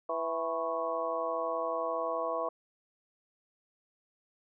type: harmonic tone with a mistuned harmonic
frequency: 165 Hz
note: E3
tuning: 2 cents sharp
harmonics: 2 / 3 / 4 / 5 / 6 / 7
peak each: -45 / -36 / -34 / -45 / -39 / -36 dBFS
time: 0.09-2.49 s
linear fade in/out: 5 ms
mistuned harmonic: 7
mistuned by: -82 cents
effects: none